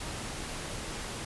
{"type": "noise", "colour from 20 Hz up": "pink", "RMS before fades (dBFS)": -38, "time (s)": [0, 1.25], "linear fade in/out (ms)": 5, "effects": ["resampled to 24000 Hz"]}